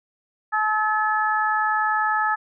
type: harmonic tone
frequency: 430 Hz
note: A4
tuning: 40 cents flat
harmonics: 2 / 3 / 4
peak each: -23 / -23 / -24 dBFS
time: 0.52-2.36 s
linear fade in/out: 20 ms
effects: none